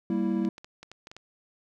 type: chord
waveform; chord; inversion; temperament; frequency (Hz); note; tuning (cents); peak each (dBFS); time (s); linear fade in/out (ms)
triangle; E diminished; first; equal; 196 / 233.1 / 329.6; G3 / Bb3 / E4; 0 / 0 / 0; -26 / -28 / -27; 0.1-0.49; 2
type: clicks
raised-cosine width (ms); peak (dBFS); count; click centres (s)
0.2; -27; 8; 0.45 / 0.581 / 0.645 / 0.83 / 0.916 / 1.071 / 1.115 / 1.166
effects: none